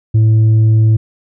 sine tone with tanh clipping, 110 Hz, A2, in tune, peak -7 dBFS, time 0.14-0.97 s, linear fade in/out 10 ms, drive 3 dB, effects none

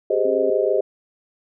sine chord, Ab major seventh, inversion third, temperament just, 389.3 / 415.3 / 519.1 / 623 Hz, G4 / Ab4 / C5 / Eb5, -12 / 0 / -14 / +2 cents, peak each -22 dBFS, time 0.1-0.81 s, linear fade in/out 5 ms
sine tone, 270 Hz, C#4, 45 cents flat, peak -28 dBFS, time 0.25-0.5 s, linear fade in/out 2 ms
effects none

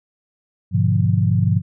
sine chord, G# diminished seventh, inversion none, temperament equal with one note detuned, 102.57 / 123.47 / 146.83 / 174.61 Hz, G#2 / B2 / D3 / F3, -21 / 0 / 0 / 0 cents, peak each -17 / -20 / -22 / -20 dBFS, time 0.71-1.62 s, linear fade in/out 50 ms, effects none

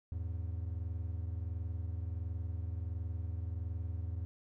triangle tone pair together, 82.4 / 103.82 Hz, E2 / G#2, 0 / 0 cents, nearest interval major third, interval 400 cents, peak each -35 / -40 dBFS, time 0.12-4.25 s, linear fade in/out 0 ms, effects none

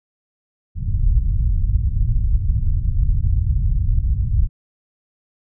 pink low-pass noise, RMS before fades -17 dBFS, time 0.75-4.49 s, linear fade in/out 50 ms, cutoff 110 Hz, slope 24 dB/octave, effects none

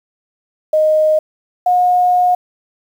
sine tone pair in turn, 620 / 720.8 Hz, D#5 / F#5, -6 / -45 cents, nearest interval minor third, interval 261 cents, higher second, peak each -9 dBFS, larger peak neither, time 0.73-1.19 / 1.66-2.35 s, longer second, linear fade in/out 5 ms, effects 7-bit

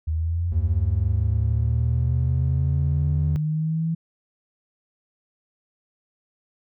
sine linear sweep, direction up, 77.78 to 164.81 Hz, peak -21 dBFS, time 0.07-3.95 s, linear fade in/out 10 ms
triangle tone with pitch glide, 76.2 to 82.14 Hz, D#2 to E2, -36 to -6 cents, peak -20 dBFS, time 0.52-3.36 s, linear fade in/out 0 ms, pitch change +130 cents, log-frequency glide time 1.63-2.58 s
effects none

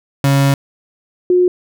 35% pulse / sine tone pair in turn, 138.6 / 360.3 Hz, C#3 / F#4, 0 / -46 cents, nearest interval octave + perfect fourth, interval 1654 cents, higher second, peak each -8 dBFS, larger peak neither, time 0.24-0.54 / 1.3-1.48 s, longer first, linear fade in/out 2 ms, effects none

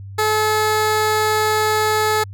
15% pulse tone, 430.1 Hz, A4, 39 cents flat, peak -9 dBFS, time 0.18-2.24 s, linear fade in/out 10 ms, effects added 98 Hz sine -31 dBFS peak until 2.33 s

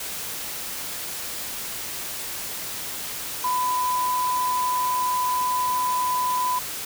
sine tone in noise, 1000 Hz, B5, 21 cents sharp, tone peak -21 dBFS, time 3.44-6.59 s, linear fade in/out 5 ms, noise white, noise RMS -32 dBFS, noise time 0-6.85 s, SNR +8 dB, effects none

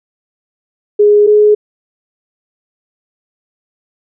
sine tone pair in turn, 415.3 / 420.4 Hz, G#4 / G#4, 0 / +21 cents, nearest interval unison, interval 21 cents, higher second, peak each -4 dBFS, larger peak neither, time 0.99-1.27 / 1.27-1.55 s, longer neither, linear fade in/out 10 ms, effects none

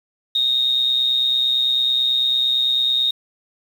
sine tone with amplitude modulation, 3719 Hz, A#7, 5 cents flat, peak -13 dBFS, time 0.35-3.11 s, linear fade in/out 5 ms, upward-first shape sine, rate 129 Hz, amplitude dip 55%, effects 7-bit

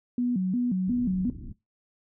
sine tone with vibrato, 213.1 Hz, G#3, 45 cents sharp, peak -23 dBFS, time 0.18-1.3 s, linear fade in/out 2 ms, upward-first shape square, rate 2.8 Hz, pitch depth 240 cents each way
pink low-pass noise, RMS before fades -40 dBFS, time 0.87-1.53 s, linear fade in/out 10 ms, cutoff 300 Hz, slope 48 dB/octave
effects noise-tail reverb RT60 0.2 s tail -19 dB re dry

